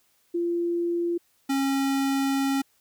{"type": "tone pair in turn", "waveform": ["sine", "square"], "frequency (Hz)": [343.7, 272.8], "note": ["F4", "C#4"], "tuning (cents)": [-28, -28], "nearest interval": "major third", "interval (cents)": 400, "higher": "first", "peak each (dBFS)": -23, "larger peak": "neither", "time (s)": [[0.34, 1.18], [1.49, 2.62]], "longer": "second", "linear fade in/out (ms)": 10, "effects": ["white hiss -66 dBFS RMS until 2.8 s"]}